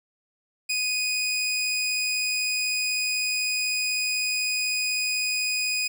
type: tone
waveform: 20% pulse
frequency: 2489 Hz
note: D#7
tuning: in tune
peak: -19 dBFS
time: 0.69-5.88 s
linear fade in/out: 10 ms
effects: none